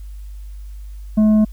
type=tone with tanh clipping; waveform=sine; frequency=214.6 Hz; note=A3; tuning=43 cents flat; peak=-11 dBFS; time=1.17-1.45 s; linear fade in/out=10 ms; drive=6 dB; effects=added 50 Hz sine -30 dBFS peak until 1.52 s + white hiss -56 dBFS RMS until 1.52 s